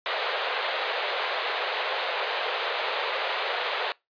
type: band-pass noise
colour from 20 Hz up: pink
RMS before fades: -29 dBFS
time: 0.06-3.92 s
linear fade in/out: 0 ms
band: 450 to 4100 Hz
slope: 48 dB/octave
effects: noise-tail reverb RT60 0.2 s tail -23 dB re dry + resampled to 11025 Hz